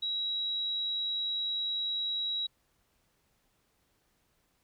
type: tone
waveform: sine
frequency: 3870 Hz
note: B7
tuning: 36 cents flat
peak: -30 dBFS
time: 0.02-2.47 s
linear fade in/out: 10 ms
effects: pink hiss -73 dBFS RMS until 4.63 s